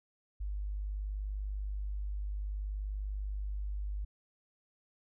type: tone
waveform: sine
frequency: 50.3 Hz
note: G1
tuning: 45 cents sharp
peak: -34 dBFS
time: 0.4-4.05 s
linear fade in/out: 10 ms
effects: none